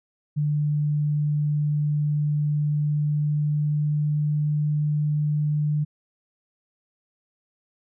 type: tone with pitch glide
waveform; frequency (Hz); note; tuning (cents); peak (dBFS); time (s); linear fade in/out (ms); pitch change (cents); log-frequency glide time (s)
sine; 148.5 to 149.53; D3 to D3; +20 to +32; -20; 0.36-5.85; 20; +12; 2.63-4.44
effects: none